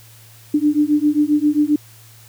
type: beating tone pair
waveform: sine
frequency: 293.7 / 301.2 Hz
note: D4 / D4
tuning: 0 / +44 cents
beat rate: 7.5 Hz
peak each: -16 dBFS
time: 0.54-1.76 s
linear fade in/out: 5 ms
effects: added 112 Hz sine -45 dBFS peak until 2.28 s + white hiss -47 dBFS RMS until 2.28 s